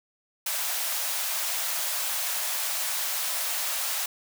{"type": "high-pass noise", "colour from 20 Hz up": "white", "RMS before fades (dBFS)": -29, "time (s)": [0.46, 4.06], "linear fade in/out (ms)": 5, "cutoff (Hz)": 560, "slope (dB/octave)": 48, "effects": []}